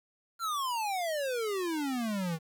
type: exponential sweep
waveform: square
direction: down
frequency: 1398 to 156.2 Hz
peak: -31 dBFS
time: 0.39-2.39 s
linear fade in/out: 50 ms
effects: 10-bit